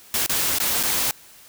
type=noise with dropouts; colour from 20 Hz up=white; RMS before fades=-22 dBFS; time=0.14-1.11 s; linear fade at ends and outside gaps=1 ms; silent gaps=0.263-0.295 / 0.585-0.601 / 0.829-0.835 s; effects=white hiss -48 dBFS RMS until 1.48 s